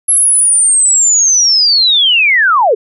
sine linear sweep, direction down, 11175 to 386.8 Hz, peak -6 dBFS, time 0.08-2.75 s, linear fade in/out 10 ms, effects none

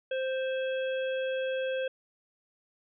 harmonic tone with a mistuned harmonic, 523.3 Hz, C5, in tune, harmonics 1 / 3 / 5 / 6, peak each -29 / -39 / -43 / -45 dBFS, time 0.11-1.88 s, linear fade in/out 5 ms, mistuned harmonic 6, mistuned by +81 cents, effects none

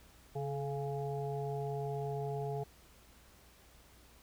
harmonic tone with a mistuned harmonic, 138.9 Hz, C#3, 4 cents sharp, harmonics 1 / 3 / 5 / 6, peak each -38 / -39 / -43 / -47 dBFS, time 0.35-2.64 s, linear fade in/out 10 ms, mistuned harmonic 3, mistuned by +40 cents, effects added 60 Hz sine -63 dBFS peak until 4.22 s + pink hiss -62 dBFS RMS until 4.22 s

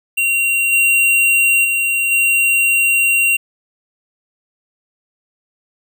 square tone with level steps, 2754 Hz, F7, 25 cents flat, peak -14 / -11 / -15 / -12 dBFS, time 0.17-3.37 s, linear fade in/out 10 ms, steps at 0.72 / 1.64 / 2.11 s, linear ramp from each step 10 ms, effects none

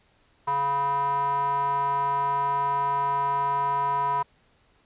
square tone with band-pass filter, 140.6 Hz, C#3, 25 cents sharp, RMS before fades -25 dBFS, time 0.47-4.23 s, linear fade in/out 10 ms, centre 1000 Hz, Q 8, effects pink hiss -63 dBFS RMS until 4.85 s + resampled to 8000 Hz

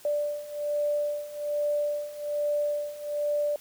sine beating tone pair, 587.3 / 588.5 Hz, D5 / D5, 0 / +3 cents, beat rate 1.2 Hz, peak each -31 / -28 dBFS, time 0.05-3.56 s, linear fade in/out 2 ms, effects white hiss -52 dBFS RMS until 3.6 s

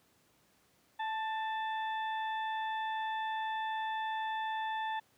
harmonic tone with a mistuned harmonic, 876 Hz, A5, 8 cents flat, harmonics 1 / 2 / 3 / 4, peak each -34 / -41 / -52 / -48 dBFS, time 0.99-5 s, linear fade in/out 10 ms, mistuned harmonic 2, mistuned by +26 cents, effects pink hiss -69 dBFS RMS until 5.17 s + high-pass 100 Hz 12 dB/octave

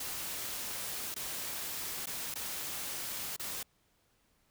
white noise with dropouts, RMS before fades -39 dBFS, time 0-3.63 s, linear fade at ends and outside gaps 5 ms, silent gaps 1.143-1.162 / 2.059-2.069 / 2.342-2.355 / 3.364-3.395 s, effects pink hiss -72 dBFS RMS until 4.5 s

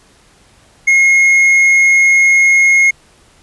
sine tone with tanh clipping, 2155 Hz, C#7, 49 cents flat, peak -7 dBFS, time 0.87-2.91 s, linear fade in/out 10 ms, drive 5 dB, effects pink hiss -48 dBFS RMS until 3.42 s + resampled to 24000 Hz

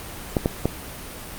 clicks, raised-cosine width 2 ms, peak -5 dBFS, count 3, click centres 0.368 / 0.459 / 0.656 s, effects pink hiss -36 dBFS RMS until 1.38 s + Opus 32 kbps

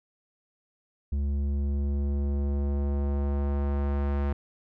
square tone with low-pass filter sweep, 70.7 Hz, C#2, 35 cents sharp, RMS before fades -27 dBFS, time 1.12-4.33 s, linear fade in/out 5 ms, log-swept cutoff 180 to 1700 Hz, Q 0.72, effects none

